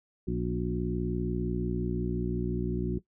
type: harmonic tone with a mistuned harmonic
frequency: 60.3 Hz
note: B1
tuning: 41 cents flat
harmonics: 1 / 2 / 3 / 4 / 5 / 6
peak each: -35 / -36 / -32 / -37 / -38 / -34 dBFS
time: 0.27-2.99 s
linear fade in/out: 10 ms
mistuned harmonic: 5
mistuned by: -32 cents
effects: noise-tail reverb RT60 0.1 s tail -17 dB re dry